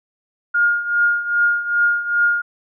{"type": "tone with tremolo", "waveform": "sine", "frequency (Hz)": 1420, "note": "F6", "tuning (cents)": 28, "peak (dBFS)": -11, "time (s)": [0.54, 2.42], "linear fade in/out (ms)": 10, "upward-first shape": "triangle", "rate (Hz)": 2.5, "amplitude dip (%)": 80, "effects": []}